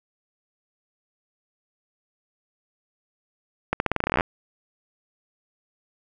accelerating click train, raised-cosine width 0.5 ms, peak -6 dBFS, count 16, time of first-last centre 3.73-4.209 s, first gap 71 ms, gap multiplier 0.87, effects none

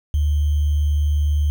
sine tone with sample-and-hold, 74.1 Hz, D2, 16 cents sharp, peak -15 dBFS, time 0.14-1.5 s, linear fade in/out 0 ms, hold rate 3150 Hz, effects none

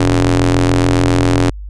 sawtooth ring-modulated tone, 87.31 Hz, F2, in tune, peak -3 dBFS, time 0-1.5 s, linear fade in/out 5 ms, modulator 198 Hz, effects added 50 Hz sine -25 dBFS peak until 1.69 s + resampled to 22050 Hz

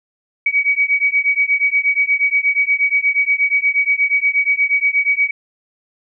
sine beating tone pair, 2260 / 2268.4 Hz, C#7 / C#7, +33 / +39 cents, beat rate 8.4 Hz, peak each -16 / -16 dBFS, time 0.46-5.31 s, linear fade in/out 5 ms, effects none

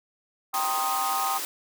sine chord, C minor seventh, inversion second, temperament equal with one note detuned, 784 / 932.3 / 1056.2 / 1244.5 Hz, G5 / Bb5 / C6 / Eb6, 0 / 0 / +16 / 0 cents, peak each -29 / -34 / -32 / -29 dBFS, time 0.53-1.39 s, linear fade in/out 20 ms
white high-pass noise, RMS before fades -32 dBFS, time 0.54-1.45 s, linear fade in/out 0 ms, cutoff 250 Hz, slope 48 dB/octave
effects none

